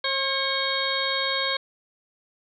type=harmonic tone with a mistuned harmonic; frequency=539 Hz; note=C#5; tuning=49 cents flat; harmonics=1 / 2 / 3 / 4 / 6 / 7 / 8; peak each=-31 / -31 / -31 / -31 / -31 / -31 / -31 dBFS; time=0.04-1.57 s; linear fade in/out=5 ms; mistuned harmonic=4; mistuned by=+48 cents; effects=none